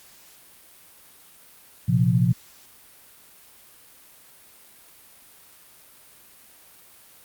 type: chord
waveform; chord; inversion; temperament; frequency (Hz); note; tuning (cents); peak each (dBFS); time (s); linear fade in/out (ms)
sine; Bb suspended second; none; equal; 116.54 / 130.81 / 174.61; Bb2 / C3 / F3; 0 / 0 / 0; -21; 1.88-2.33; 10
effects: white hiss -51 dBFS RMS until 7.24 s + Opus 48 kbps